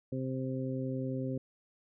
harmonic tone, 130.81 Hz, C3, in tune, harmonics 1 / 2 / 3 / 4, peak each -36 / -36 / -42 / -41 dBFS, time 0.12-1.38 s, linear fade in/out 5 ms, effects none

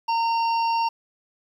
harmonic tone, 918 Hz, A#5, 27 cents flat, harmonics 1 / 3 / 5 / 6, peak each -20 / -33 / -38 / -37 dBFS, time 0.08-0.89 s, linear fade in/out 10 ms, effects 9-bit

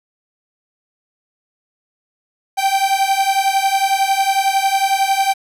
45% pulse beating tone pair, 775 / 786 Hz, G5 / G5, -20 / +4 cents, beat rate 11 Hz, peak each -17 dBFS, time 2.57-5.34 s, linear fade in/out 20 ms, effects resampled to 32000 Hz + 8-bit

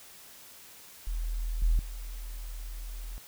sine tone with level steps, 40.63 Hz, E1, 24 cents flat, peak -29 / -21 / -36 dBFS, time 1.07-3.18 s, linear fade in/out 0 ms, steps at 1.62 / 1.79 s, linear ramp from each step 2 ms, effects white hiss -51 dBFS RMS until 3.27 s

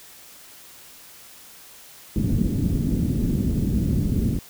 white low-pass noise, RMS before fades -22 dBFS, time 2.16-4.39 s, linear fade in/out 0 ms, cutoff 250 Hz, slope 24 dB/octave, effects white hiss -46 dBFS RMS until 4.49 s

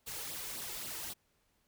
white noise with flanger, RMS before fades -42 dBFS, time 0.06-1.14 s, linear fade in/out 20 ms, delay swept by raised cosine 0.22 to 2.32 ms, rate 3.8 Hz, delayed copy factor +0.6, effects pink hiss -75 dBFS RMS until 1.67 s

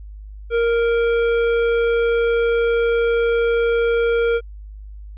triangle tone with hard clipping, 466.2 Hz, A#4, in tune, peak -17 dBFS, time 0.5-4.41 s, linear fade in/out 50 ms, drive 16 dB, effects added 51 Hz sine -33 dBFS peak until 5.17 s + resampled to 8000 Hz

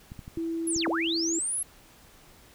clicks, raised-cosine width 5 ms, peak -28 dBFS, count 5, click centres 0.119 / 0.192 / 0.279 / 0.374 / 0.763 s
sine tone, 330 Hz, E4, 2 cents sharp, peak -28 dBFS, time 0.37-1.39 s, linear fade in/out 5 ms
sine linear two-way sweep, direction down then up, 11300 to 218.4 to 11300 Hz, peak -27 dBFS, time 0.67-1.63 s, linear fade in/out 5 ms, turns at 0.88 s
effects pink hiss -55 dBFS RMS until 2.54 s

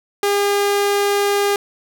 sawtooth tone, 404.7 Hz, G#4, 45 cents flat, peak -11 dBFS, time 0.23-1.56 s, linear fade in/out 2 ms, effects none

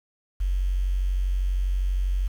sine tone, 46.25 Hz, F#1, in tune, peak -21 dBFS, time 0.4-2.28 s, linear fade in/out 10 ms, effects 8-bit

